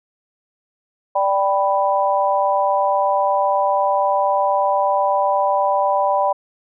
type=chord; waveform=sine; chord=G major; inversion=second; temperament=equal; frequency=587.3 / 784 / 987.8 Hz; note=D5 / G5 / B5; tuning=0 / 0 / 0 cents; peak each=-19 dBFS; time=1.15-6.33 s; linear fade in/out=10 ms; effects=none